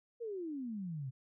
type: exponential sweep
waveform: sine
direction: down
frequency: 484 to 124.4 Hz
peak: -38 dBFS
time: 0.2-1.11 s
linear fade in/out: 20 ms
effects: none